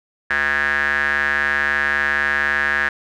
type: tone with band-pass filter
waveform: square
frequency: 71.9 Hz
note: D2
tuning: 36 cents flat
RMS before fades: -19 dBFS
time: 0.3-2.89 s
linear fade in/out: 5 ms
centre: 1700 Hz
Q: 9.8
effects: none